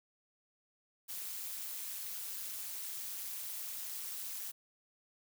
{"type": "noise with amplitude modulation", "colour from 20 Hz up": "blue", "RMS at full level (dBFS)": -39, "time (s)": [1.08, 4.52], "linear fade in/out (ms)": 20, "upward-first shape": "sine", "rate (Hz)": 201, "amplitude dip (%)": 75, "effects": []}